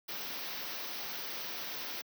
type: band-stop noise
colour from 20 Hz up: white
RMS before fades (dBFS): -40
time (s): 0.08-2.02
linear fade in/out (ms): 10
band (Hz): 6000 to 14000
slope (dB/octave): 96
effects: high-pass 200 Hz 12 dB/octave